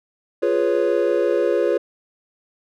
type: chord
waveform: triangle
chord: C# dominant seventh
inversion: first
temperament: equal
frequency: 349.2 / 415.3 / 493.9 / 554.4 Hz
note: E#4 / G#4 / B4 / C#5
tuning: 0 / 0 / 0 / 0 cents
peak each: -20 dBFS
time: 0.42-1.78 s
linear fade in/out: 10 ms
effects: none